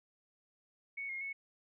sine tone with pitch steps, 2220 / 2143 / 2204 Hz, C#7 / C7 / C#7, +2 / +41 / -11 cents, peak -38 dBFS, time 0.97-1.33 s, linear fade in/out 10 ms, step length 120 ms, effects none

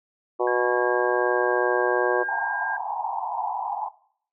harmonic tone, 122.7 Hz, B2, 11 cents flat, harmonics 3 / 4 / 5 / 6 / 7 / 8 / 9, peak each -24 / -26 / -28 / -30 / -31 / -32 / -33 dBFS, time 0.39-2.24 s, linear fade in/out 20 ms
sine tone with pitch glide, 1620 to 1607.9 Hz, G#6 to G6, -43 to +44 cents, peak -27 dBFS, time 0.47-2.77 s, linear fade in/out 5 ms, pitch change -13 cents, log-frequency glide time 0.67-1.75 s
white band-pass noise, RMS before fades -29 dBFS, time 2.28-3.89 s, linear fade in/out 10 ms, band 730 to 970 Hz, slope 96 dB/octave
effects noise-tail reverb RT60 0.6 s tail -19 dB re dry

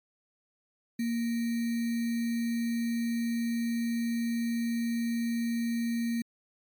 sine tone with sample-and-hold, 233.1 Hz, A#3, in tune, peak -27 dBFS, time 0.99-6.22 s, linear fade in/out 5 ms, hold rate 2100 Hz, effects MP3 96 kbps

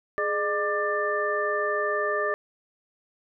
sine tone cluster, 417.8 / 605 / 1188 / 1776 Hz, G#4 / D#5 / D6 / A6, +10 / -49 / +20 / +16 cents, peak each -29 dBFS, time 0.18-2.34 s, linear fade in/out 0 ms, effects none

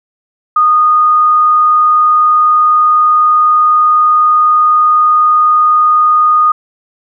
sine tone, 1232 Hz, D#6, 17 cents flat, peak -5 dBFS, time 0.56-6.52 s, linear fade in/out 5 ms, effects none

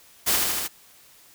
white noise with echo, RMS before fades -21 dBFS, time 0.26-0.37 s, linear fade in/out 20 ms, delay 78 ms, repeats 4, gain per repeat -2 dB, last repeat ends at 0.682 s, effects white hiss -53 dBFS RMS until 1.34 s

